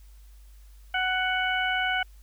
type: harmonic tone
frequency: 743 Hz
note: F#5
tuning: 7 cents sharp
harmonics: 1 / 2 / 3 / 4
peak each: -29 / -27 / -31 / -32 dBFS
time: 0.94-2.03 s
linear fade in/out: 5 ms
effects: added 50 Hz sine -47 dBFS peak until 2.22 s + white hiss -63 dBFS RMS until 2.22 s

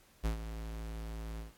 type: tone with ADSR envelope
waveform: square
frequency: 55 Hz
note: A1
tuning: in tune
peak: -29 dBFS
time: 0.23-1.53 s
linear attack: 25 ms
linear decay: 110 ms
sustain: -11 dB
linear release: 140 ms
effects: pink hiss -64 dBFS RMS until 1.57 s + AAC 64 kbps

